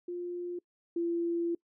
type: tone pair in turn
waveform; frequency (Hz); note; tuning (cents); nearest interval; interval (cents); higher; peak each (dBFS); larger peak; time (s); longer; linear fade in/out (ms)
sine; 352 / 340.2; F4 / F4; +14 / -45; minor second; 59; first; -34 / -28; second; 0.08-0.59 / 0.96-1.55; second; 5
effects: noise-tail reverb RT60 0.1 s tail -24 dB re dry